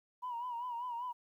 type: tone with vibrato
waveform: sine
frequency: 967 Hz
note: B5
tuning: 37 cents flat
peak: -36 dBFS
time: 0.22-1.13 s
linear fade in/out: 20 ms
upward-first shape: sine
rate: 5.1 Hz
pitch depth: 73 cents each way
effects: tanh soft clip ceiling -33 dBFS + 12-bit